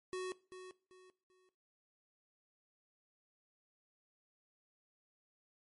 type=tone with echo; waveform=square; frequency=370 Hz; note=F#4; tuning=in tune; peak=-39 dBFS; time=0.13-0.32 s; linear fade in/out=0 ms; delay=390 ms; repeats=3; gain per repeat=-10 dB; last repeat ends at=1.49 s; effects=noise-tail reverb RT60 0.4 s tail -20 dB re dry + MP3 48 kbps